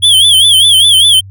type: tone with vibrato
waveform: square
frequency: 3273 Hz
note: G#7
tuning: 26 cents flat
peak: -4 dBFS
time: 0.02-1.21 s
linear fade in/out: 20 ms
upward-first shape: sine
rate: 5 Hz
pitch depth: 120 cents each way
effects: added 97 Hz sine -28 dBFS peak until 1.3 s